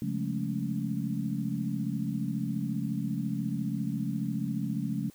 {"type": "tone cluster", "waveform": "sine", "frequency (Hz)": [136.7, 175.6, 207, 221.5, 279.4], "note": ["C#3", "F3", "G#3", "A3", "C#4"], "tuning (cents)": [-24, 10, -5, 12, 14], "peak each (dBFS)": [-35, -35, -35, -35, -37], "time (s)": [0.02, 5.1], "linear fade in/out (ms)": 2, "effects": ["white hiss -59 dBFS RMS until 5.14 s"]}